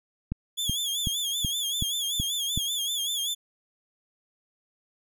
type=click train; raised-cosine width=5 ms; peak=-16 dBFS; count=7; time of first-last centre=0.32-2.576 s; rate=2.66 Hz
type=tone with vibrato; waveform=sawtooth; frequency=3372 Hz; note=G#7; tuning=26 cents sharp; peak=-24 dBFS; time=0.57-3.35 s; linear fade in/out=20 ms; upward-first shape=sine; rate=5.2 Hz; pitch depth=92 cents each way
effects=none